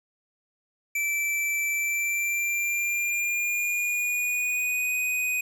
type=tone with pitch glide; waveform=square; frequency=2327 to 2494 Hz; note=D7 to D#7; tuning=-17 to +3 cents; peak=-25 dBFS; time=0.95-5.41 s; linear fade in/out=5 ms; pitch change=+120 cents; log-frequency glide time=1.72-4.97 s; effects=9-bit